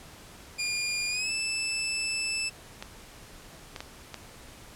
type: tone with pitch glide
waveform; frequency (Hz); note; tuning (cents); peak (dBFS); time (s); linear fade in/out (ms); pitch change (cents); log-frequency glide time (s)
20% pulse; 2416 to 2635; D7 to E7; +48 to -1; -23; 0.58-2.5; 20; +151; 1.09-1.31
type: clicks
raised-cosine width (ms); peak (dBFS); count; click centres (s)
0.2; -19; 4; 2.825 / 3.762 / 3.805 / 4.143
effects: pink hiss -49 dBFS RMS until 4.75 s + low-pass 12000 Hz 12 dB/octave